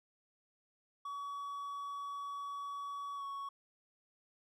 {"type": "tone with pitch glide", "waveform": "triangle", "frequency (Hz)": [1132, 1112.6], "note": ["C#6", "C#6"], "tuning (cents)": [36, 6], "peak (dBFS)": -38, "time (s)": [1.05, 3.49], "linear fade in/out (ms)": 5, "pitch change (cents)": -30, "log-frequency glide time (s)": [3.15, 3.24], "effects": []}